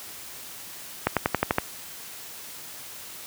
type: accelerating click train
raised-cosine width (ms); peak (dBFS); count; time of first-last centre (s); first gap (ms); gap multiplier
0.5; -5; 7; 1.07-1.584; 97; 0.95
effects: white hiss -41 dBFS RMS until 3.26 s + high-pass 60 Hz 12 dB/octave